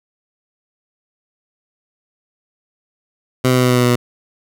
15% pulse tone with pitch steps, 128 / 127.12 / 126.24 / 125.37 / 124.5 / 123.64 / 122.79 / 121.94 Hz, C3 / C3 / B2 / B2 / B2 / B2 / B2 / B2, -38 / -50 / +38 / +26 / +14 / +2 / -10 / -22 cents, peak -5 dBFS, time 3.44-3.96 s, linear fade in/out 10 ms, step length 65 ms, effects none

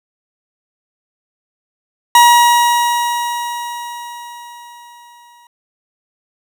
40% pulse tone with exponential decay, 955 Hz, A#5, 42 cents sharp, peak -3 dBFS, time 2.15-5.47 s, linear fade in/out 2 ms, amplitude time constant 720 ms, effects none

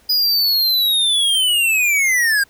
square linear sweep, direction down, 4978 to 1583 Hz, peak -14 dBFS, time 0.09-2.44 s, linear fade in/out 10 ms, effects pink hiss -53 dBFS RMS until 2.49 s

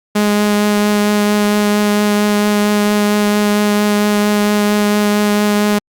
sawtooth tone with vibrato, 207.7 Hz, G#3, in tune, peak -7 dBFS, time 0.15-5.79 s, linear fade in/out 10 ms, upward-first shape triangle, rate 4.4 Hz, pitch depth 11 cents each way, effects Opus 48 kbps

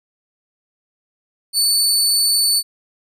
25% pulse tone with amplitude modulation, 4489 Hz, C#8, 21 cents sharp, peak -7 dBFS, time 1.53-2.63 s, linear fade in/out 50 ms, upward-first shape sine, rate 205 Hz, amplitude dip 40%, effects none

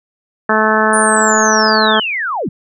harmonic tone, 217.1 Hz, A3, 23 cents flat, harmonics 1 / 2 / 3 / 4 / 5 / 6 / 7 / 8, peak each -18 / -18 / -18 / -18 / -18 / -18 / -18 / -18 dBFS, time 0.49-2 s, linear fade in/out 5 ms
sine linear sweep, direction down, 9460 to 124.3 Hz, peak -16 dBFS, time 0.93-2.49 s, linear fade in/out 5 ms
effects none

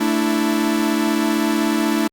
45% pulse chord, A suspended fourth, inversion none, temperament equal with one note detuned, 221.5 / 293.7 / 329.6 Hz, A3 / D4 / E4, +12 / 0 / 0 cents, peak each -21 dBFS, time 0-2.08 s, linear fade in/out 10 ms, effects Opus 48 kbps

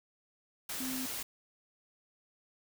sine tone in noise, 258.4 Hz, C4, 21 cents flat, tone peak -37 dBFS, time 0.8-1.06 s, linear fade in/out 5 ms, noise white, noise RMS -39 dBFS, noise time 0.69-1.23 s, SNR -1 dB, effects none

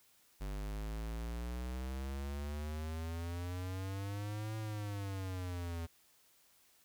square exponential two-way sweep, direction up then down, 48.49 to 110 to 82.4 Hz, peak -39 dBFS, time 0.4-5.87 s, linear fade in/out 20 ms, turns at 4.57 s, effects white hiss -68 dBFS RMS until 6.84 s

